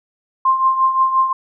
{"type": "tone with tremolo", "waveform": "sine", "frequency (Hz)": 1053, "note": "C6", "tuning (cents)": 11, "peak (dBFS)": -9, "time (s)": [0.45, 1.33], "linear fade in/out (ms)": 5, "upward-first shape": "triangle", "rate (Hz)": 5.7, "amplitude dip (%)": 70, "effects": []}